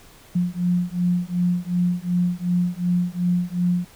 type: beating tone pair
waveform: sine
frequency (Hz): 176 / 178.7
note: F3 / F3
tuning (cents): +14 / +40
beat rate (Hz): 2.7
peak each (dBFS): -22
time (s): 0.35-3.85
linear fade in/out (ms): 10
effects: pink hiss -49 dBFS RMS until 3.95 s